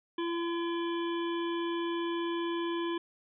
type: harmonic tone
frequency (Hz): 339.4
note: F4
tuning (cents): -49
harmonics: 1 / 3 / 5 / 7 / 9 / 10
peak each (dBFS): -31 / -38 / -45 / -49 / -46 / -47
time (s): 0.18-2.98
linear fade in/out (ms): 5
effects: none